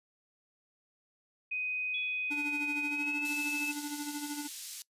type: tone with pitch glide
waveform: sine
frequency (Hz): 2503 to 2617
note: D#7 to E7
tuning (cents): +10 to -13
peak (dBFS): -32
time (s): 1.51-3.72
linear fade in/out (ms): 10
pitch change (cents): +77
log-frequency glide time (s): 2.84-3.25
type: tone with exponential decay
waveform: sine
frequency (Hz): 3383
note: G#7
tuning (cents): +31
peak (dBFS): -36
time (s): 1.94-2.59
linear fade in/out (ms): 5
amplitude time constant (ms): 140
type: tone with tremolo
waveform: square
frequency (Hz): 292.8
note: D4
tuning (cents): -5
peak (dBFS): -35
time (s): 2.3-4.48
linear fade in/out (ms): 20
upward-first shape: sine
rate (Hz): 13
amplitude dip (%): 60
type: band-pass noise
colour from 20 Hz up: white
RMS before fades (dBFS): -44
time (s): 3.25-4.82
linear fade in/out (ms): 0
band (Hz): 3600 to 10000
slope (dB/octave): 12
effects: noise-tail reverb RT60 0.1 s tail -21 dB re dry + resampled to 32000 Hz